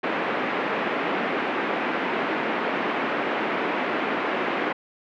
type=band-pass noise; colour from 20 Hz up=pink; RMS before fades=-26 dBFS; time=0.03-4.73 s; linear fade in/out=10 ms; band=240 to 2500 Hz; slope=24 dB/octave; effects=none